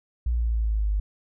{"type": "exponential sweep", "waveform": "sine", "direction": "down", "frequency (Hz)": [60.2, 50], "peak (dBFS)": -21, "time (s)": [0.26, 1], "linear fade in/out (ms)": 5, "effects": []}